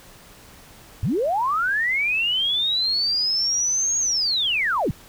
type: linear two-way sweep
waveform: sine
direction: up then down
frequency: 80 to 6645 to 80 Hz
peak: -19 dBFS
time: 1.03-4.91 s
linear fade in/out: 0 ms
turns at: 3.98 s
effects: pink hiss -47 dBFS RMS until 5.08 s